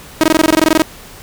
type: tone bursts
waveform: sawtooth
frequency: 316.9 Hz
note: D#4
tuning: 32 cents sharp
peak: -3 dBFS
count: 14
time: 0.21-0.82 s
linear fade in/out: 0 ms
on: 25 ms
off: 20 ms
effects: pink hiss -36 dBFS RMS until 1.22 s